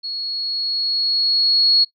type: tone with level ramp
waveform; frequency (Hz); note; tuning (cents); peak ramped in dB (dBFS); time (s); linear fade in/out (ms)
sine; 4335; C#8; -39; -24 to -10; 0.03-1.85; 20
effects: noise-tail reverb RT60 0.1 s tail -19 dB re dry